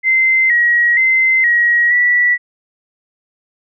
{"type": "tone with pitch steps", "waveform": "sine", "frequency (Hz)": [2073, 1904, 2067, 1901, 1950], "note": ["C7", "A#6", "C7", "A#6", "B6"], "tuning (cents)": [-17, 36, -22, 33, -23], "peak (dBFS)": -9, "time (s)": [0.03, 2.38], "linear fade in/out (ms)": 50, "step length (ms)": 470, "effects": []}